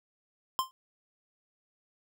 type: tone with exponential decay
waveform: square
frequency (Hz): 1046.5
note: C6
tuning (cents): 0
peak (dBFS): -23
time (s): 0.59-0.71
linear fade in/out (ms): 0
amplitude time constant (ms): 26
effects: none

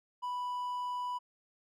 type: tone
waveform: triangle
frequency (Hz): 987.8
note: B5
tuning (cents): 0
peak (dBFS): -32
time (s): 0.22-1.19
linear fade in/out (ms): 20
effects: none

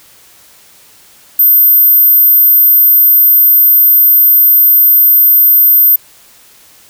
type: tone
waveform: sine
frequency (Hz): 13630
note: G#9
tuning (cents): +44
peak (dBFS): -3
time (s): 1.39-5.96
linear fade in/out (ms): 5
effects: white hiss -42 dBFS RMS until 6.89 s

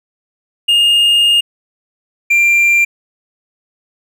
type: tone pair in turn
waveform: triangle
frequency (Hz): 2834 / 2376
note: F7 / D7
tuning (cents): +25 / +20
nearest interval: minor third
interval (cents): 305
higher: first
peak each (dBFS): -6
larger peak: neither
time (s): 0.68-1.41 / 2.3-2.85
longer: first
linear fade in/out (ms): 10
effects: none

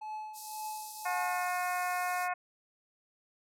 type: tone with tremolo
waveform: triangle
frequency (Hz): 860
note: A5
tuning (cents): -40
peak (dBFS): -34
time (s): 0.01-1.49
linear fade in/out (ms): 10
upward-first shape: triangle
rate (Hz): 1.9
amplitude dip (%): 80
type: band-pass noise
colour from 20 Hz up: white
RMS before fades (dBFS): -47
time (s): 0.33-2.29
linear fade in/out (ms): 50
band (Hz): 4100 to 14000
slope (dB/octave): 48
type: harmonic tone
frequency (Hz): 360.2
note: F#4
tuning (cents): -46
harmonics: 2 / 3 / 4 / 5 / 6 / 7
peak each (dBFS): -33 / -37 / -39 / -41 / -43 / -44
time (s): 1.05-2.34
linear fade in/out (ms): 10
effects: none

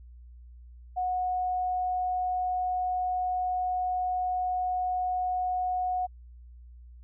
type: tone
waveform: sine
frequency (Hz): 731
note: F#5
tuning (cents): -21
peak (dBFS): -26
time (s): 0.96-6.07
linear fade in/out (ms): 20
effects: added 60 Hz sine -46 dBFS peak until 7.03 s

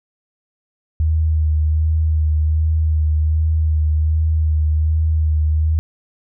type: tone with vibrato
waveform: sine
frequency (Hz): 78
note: D#2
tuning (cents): +5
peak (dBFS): -13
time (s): 1-5.79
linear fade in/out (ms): 0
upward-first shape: sine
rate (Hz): 1.3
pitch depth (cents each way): 25
effects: none

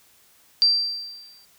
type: tone with exponential decay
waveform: sine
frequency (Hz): 4700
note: D8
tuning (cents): +1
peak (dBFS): -12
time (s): 0.62-1.45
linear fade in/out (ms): 0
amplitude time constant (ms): 180
effects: white hiss -57 dBFS RMS until 1.58 s

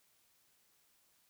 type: silence
effects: white hiss -72 dBFS RMS until 1.29 s

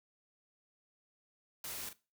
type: noise with echo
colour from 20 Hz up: white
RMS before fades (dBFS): -43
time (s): 1.64-1.89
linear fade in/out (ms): 2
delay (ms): 40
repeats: 1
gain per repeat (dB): -9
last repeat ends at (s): 1.93
effects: noise-tail reverb RT60 0.3 s tail -19 dB re dry

